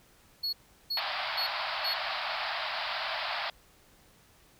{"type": "tone bursts", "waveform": "triangle", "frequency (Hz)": 4355, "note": "C#8", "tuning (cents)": -31, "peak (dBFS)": -28, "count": 4, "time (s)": [0.43, 1.94], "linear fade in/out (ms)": 10, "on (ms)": 100, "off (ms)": 370}
{"type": "band-pass noise", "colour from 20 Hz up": "pink", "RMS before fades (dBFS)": -34, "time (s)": [0.97, 3.5], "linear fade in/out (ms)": 2, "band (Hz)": [610, 4900], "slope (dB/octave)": 96}
{"effects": ["pink hiss -61 dBFS RMS until 4.59 s"]}